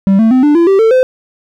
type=tone with pitch steps; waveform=triangle; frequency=194.6 / 223.5 / 256.8 / 295 / 338.8 / 389.2 / 447.1 / 513.6 Hz; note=G3 / A3 / C4 / D4 / E4 / G4 / A4 / C5; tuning=-12 / +27 / -32 / +8 / +48 / -12 / +28 / -32 cents; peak=-3 dBFS; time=0.07-1.03 s; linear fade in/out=0 ms; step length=120 ms; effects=none